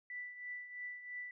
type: tone with tremolo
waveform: sine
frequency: 1975.5 Hz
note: B6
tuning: in tune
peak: -40 dBFS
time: 0.1-1.31 s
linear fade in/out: 2 ms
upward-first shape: triangle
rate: 3 Hz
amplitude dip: 70%
effects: none